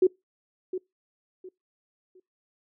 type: tone with echo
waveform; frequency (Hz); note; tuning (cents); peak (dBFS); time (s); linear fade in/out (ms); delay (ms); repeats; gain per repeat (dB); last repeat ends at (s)
sine; 370; F#4; 0; -15; 0.02-0.07; 5; 710; 3; -12; 2.2
effects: noise-tail reverb RT60 0.2 s tail -25 dB re dry